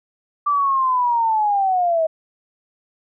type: linear sweep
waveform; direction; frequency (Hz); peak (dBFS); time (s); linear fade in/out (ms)
sine; down; 1174.7 to 630; -15; 0.46-2.07; 10
effects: none